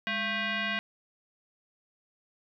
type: tone with frequency modulation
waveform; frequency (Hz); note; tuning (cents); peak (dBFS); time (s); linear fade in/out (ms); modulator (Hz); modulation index
sine; 205.9; G#3; -15; -28; 0.07-0.79; 0; 886; 3.2
effects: none